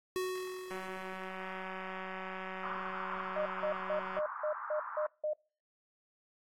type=tone with exponential decay; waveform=square; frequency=370 Hz; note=F#4; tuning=in tune; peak=-32 dBFS; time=0.16-2 s; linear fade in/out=0 ms; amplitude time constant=400 ms
type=click train; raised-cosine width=0.5 ms; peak=-28 dBFS; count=655; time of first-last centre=0.71-4.189 s; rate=188 Hz
type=band-pass noise; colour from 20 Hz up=white; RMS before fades=-42 dBFS; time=2.63-5.07 s; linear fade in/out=2 ms; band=950 to 1400 Hz; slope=48 dB/octave
type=tone bursts; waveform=sine; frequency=609 Hz; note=D#5; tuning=37 cents flat; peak=-31 dBFS; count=8; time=3.36-5.334 s; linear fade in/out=5 ms; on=98 ms; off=170 ms
effects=noise-tail reverb RT60 0.4 s tail -26 dB re dry + AAC 48 kbps